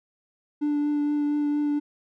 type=tone with vibrato; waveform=triangle; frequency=293.7 Hz; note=D4; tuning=in tune; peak=-19 dBFS; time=0.61-1.8 s; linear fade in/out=20 ms; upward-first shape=triangle; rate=4.3 Hz; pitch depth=14 cents each way; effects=tanh soft clip ceiling -16 dBFS